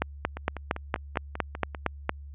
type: two click trains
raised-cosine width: 0.5 ms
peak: -9 / -20 dBFS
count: 10 / 8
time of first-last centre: 0.02-2.094 / 0.37-1.748 s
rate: 4.34 / 5.08 Hz
effects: added 71 Hz sine -40 dBFS peak until 2.34 s + resampled to 8000 Hz